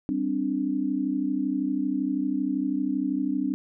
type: chord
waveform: sine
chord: G suspended fourth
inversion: none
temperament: just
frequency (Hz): 196 / 261.3 / 294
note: G3 / C4 / D4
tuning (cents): 0 / -2 / +2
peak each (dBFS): -32 / -27 / -27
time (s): 0.09-3.54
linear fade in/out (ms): 0
effects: none